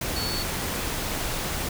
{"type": "tone in noise", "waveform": "sine", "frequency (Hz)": 4435, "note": "C#8", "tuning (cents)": 0, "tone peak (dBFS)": -30, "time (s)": [0.16, 0.43], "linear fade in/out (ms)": 5, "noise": "pink", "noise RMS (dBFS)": -29, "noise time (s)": [0.01, 1.69], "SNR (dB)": -4, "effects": []}